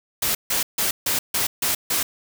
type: noise bursts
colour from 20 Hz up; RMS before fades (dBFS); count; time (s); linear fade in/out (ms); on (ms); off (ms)
white; -22; 7; 0.22-2.03; 5; 130; 150
effects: none